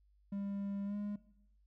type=tone with pitch glide; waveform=triangle; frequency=199.5 to 205.8 Hz; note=G3 to G#3; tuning=+31 to -16 cents; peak=-35 dBFS; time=0.32-1.16 s; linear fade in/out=5 ms; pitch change=+53 cents; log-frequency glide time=0.85-0.95 s; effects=noise-tail reverb RT60 0.8 s tail -18 dB re dry + added 50 Hz sine -66 dBFS peak until 1.66 s